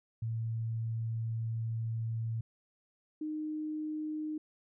sine tone pair in turn, 113.4 / 307.5 Hz, A#2 / D#4, -47 / -20 cents, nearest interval octave + perfect fourth, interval 1727 cents, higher second, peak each -32 / -34 dBFS, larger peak first, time 0.22-2.41 / 3.21-4.38 s, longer first, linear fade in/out 5 ms, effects none

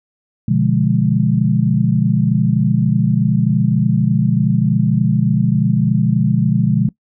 sine chord, B diminished seventh, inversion none, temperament equal, 123.47 / 146.83 / 174.61 / 207.7 Hz, B2 / D3 / F3 / Ab3, 0 / 0 / 0 / 0 cents, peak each -17 dBFS, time 0.48-6.89 s, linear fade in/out 5 ms, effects noise-tail reverb RT60 0.1 s tail -20 dB re dry

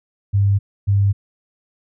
sine tone pair in turn, 99.9 / 99.9 Hz, G2 / G2, +33 / +33 cents, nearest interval unison, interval 0 cents, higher neither, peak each -12 dBFS, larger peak neither, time 0.33-0.59 / 0.87-1.13 s, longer neither, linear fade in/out 20 ms, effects none

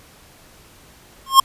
square tone with exponential growth, 1073 Hz, C6, 43 cents sharp, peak -3 dBFS, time 1.26-1.4 s, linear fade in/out 5 ms, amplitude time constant 29 ms, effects pink hiss -48 dBFS RMS until 1.44 s + resampled to 32000 Hz

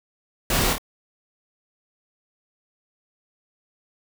pink noise with echo, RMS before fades -22 dBFS, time 0.5-0.73 s, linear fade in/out 2 ms, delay 26 ms, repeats 2, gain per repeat -5 dB, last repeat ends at 0.782 s, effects none

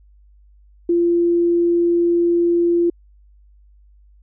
sine tone, 343.8 Hz, F4, 27 cents flat, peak -13 dBFS, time 0.89-2.9 s, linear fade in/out 5 ms, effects added 50 Hz sine -47 dBFS peak until 4.22 s

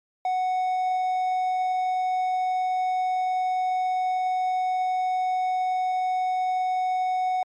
triangle tone, 740 Hz, F#5, in tune, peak -20 dBFS, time 0.25-7.43 s, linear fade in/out 2 ms, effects MP3 32 kbps

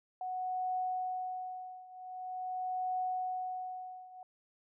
sine tone with tremolo, 739 Hz, F#5, 2 cents flat, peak -31 dBFS, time 0.21-4.23 s, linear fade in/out 2 ms, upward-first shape triangle, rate 0.45 Hz, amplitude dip 90%, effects none

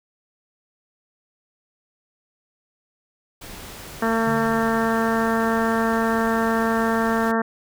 pink noise, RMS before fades -38 dBFS, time 3.41-7.32 s, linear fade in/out 10 ms
harmonic tone, 226.1 Hz, A3, 47 cents sharp, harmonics 1 / 2 / 3 / 4 / 5 / 6 / 7 / 8, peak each -22 / -25 / -27 / -28 / -29 / -30 / -30 / -31 dBFS, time 4.02-7.42 s, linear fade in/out 5 ms
sine tone with exponential decay, 146.83 Hz, D3, in tune, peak -26 dBFS, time 4.27-5.61 s, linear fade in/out 2 ms, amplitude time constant 290 ms
effects none

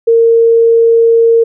sine tone, 459.6 Hz, A#4, 25 cents flat, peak -4 dBFS, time 0.07-1.44 s, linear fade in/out 10 ms, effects none

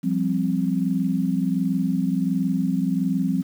sine chord, F suspended second, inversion none, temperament equal, 174.61 / 196 / 261.6 Hz, F3 / G3 / C4, 0 / 0 / 0 cents, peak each -24 dBFS, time 0.03-3.43 s, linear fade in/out 20 ms, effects 8-bit

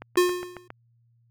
click train, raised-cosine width 0.5 ms, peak -22 dBFS, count 6, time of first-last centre 0.02-0.704 s, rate 7.31 Hz
square tone with exponential decay, 358.2 Hz, F4, 44 cents sharp, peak -15 dBFS, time 0.17-0.68 s, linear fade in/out 5 ms, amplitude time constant 110 ms
effects added 117 Hz sine -60 dBFS peak until 1.3 s

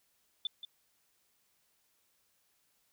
sine tone with echo, 3520 Hz, A7, in tune, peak -31 dBFS, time 0.45-0.47 s, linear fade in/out 2 ms, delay 180 ms, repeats 1, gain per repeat -10 dB, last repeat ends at 0.65 s, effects white hiss -74 dBFS RMS until 2.92 s

